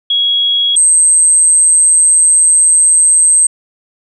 sine tone pair in turn, 3322 / 8284 Hz, G#7 / C9, 0 / -18 cents, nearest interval octave + major third, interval 1582 cents, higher second, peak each -9 / -5 dBFS, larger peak second, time 0.1-0.76 / 0.76-3.47 s, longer second, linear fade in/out 5 ms, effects none

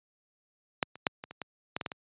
clicks, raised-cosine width 0.3 ms, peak -9 / -30 / -8 / -23 / -27 / -21 / -15 / -18 / -17 / -23 dBFS, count 10, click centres 0.828 / 0.956 / 1.068 / 1.239 / 1.31 / 1.417 / 1.765 / 1.812 / 1.862 / 1.918 s, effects high-pass 100 Hz 12 dB/octave + resampled to 8000 Hz

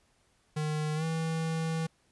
square tone with pitch glide, 152.9 to 161.99 Hz, D#3 to E3, -30 to -30 cents, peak -30 dBFS, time 0.56-1.87 s, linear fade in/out 10 ms, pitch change +100 cents, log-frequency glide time 0.95-1.04 s, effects pink hiss -69 dBFS RMS until 2.11 s + resampled to 24000 Hz

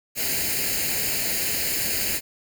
white noise with comb filter, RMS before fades -25 dBFS, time 0.15-2.21 s, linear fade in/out 50 ms, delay 0.43 ms, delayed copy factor +0.75, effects none

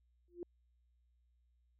sine tone with exponential growth, 349.2 Hz, F4, in tune, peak -37 dBFS, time 0.28-0.43 s, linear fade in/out 1 ms, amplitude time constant 32 ms, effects added 60 Hz sine -70 dBFS peak until 1.79 s

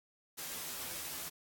white noise with comb filter, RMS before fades -42 dBFS, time 0.37-1.3 s, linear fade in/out 20 ms, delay 12 ms, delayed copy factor +0.7, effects AAC 64 kbps

